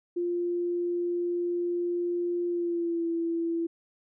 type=tone with pitch glide; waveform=sine; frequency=349.2 to 334.4 Hz; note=F4 to E4; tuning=0 to +25 cents; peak=-26 dBFS; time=0.16-3.67 s; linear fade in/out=10 ms; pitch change=-75 cents; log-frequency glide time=2.47-3.07 s; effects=none